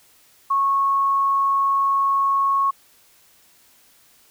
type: tone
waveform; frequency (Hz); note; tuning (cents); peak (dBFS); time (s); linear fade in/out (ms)
sine; 1100; C#6; -14; -16; 0.5-2.71; 10
effects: white hiss -55 dBFS RMS until 4.3 s